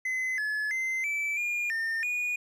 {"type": "tone with pitch steps", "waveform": "triangle", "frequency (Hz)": [2039, 1712, 2070, 2316, 2421, 1812, 2454], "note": ["C7", "A6", "C7", "D7", "D#7", "A#6", "D#7"], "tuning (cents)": [-45, -48, -19, -25, -48, -50, -25], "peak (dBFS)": -26, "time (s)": [0.05, 2.36], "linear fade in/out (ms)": 5, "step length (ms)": 330, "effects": []}